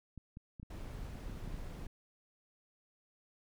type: clicks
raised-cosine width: 5 ms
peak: -35 dBFS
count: 8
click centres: 0.177 / 0.371 / 0.598 / 0.63 / 1.155 / 1.298 / 1.476 / 1.543 s
type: noise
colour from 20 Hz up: brown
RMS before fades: -44 dBFS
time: 0.7-1.87 s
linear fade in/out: 5 ms
effects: none